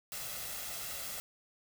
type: noise with comb filter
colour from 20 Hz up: white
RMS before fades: -41 dBFS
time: 0.12-1.2 s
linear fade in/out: 0 ms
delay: 1.5 ms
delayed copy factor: +0.5
effects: none